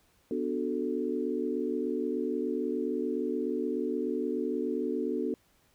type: chord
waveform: sine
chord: B minor seventh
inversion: none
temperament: equal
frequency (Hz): 246.9 / 293.7 / 370 / 440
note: B3 / D4 / F#4 / A4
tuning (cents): 0 / 0 / 0 / 0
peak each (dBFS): -34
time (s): 0.31-5.34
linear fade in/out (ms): 2
effects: pink hiss -67 dBFS RMS until 5.74 s